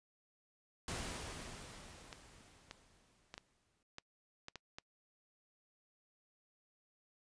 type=noise with exponential decay; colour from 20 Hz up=pink; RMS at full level=-41 dBFS; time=0.88-3.83 s; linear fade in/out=2 ms; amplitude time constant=640 ms
type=clicks; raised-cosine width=0.2 ms; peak=-29 dBFS; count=8; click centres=2.128 / 2.711 / 3.341 / 3.379 / 3.984 / 4.484 / 4.557 / 4.785 s
effects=noise-tail reverb RT60 0.1 s tail -25 dB re dry + resampled to 22050 Hz